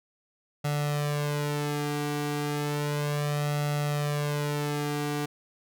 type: tone with flanger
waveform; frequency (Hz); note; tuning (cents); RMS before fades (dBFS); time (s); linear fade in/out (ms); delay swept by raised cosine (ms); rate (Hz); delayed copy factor
sawtooth; 146.83; D3; 0; -29; 0.64-5.26; 10; 1.5 to 2.6; 0.33; +0.8
effects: none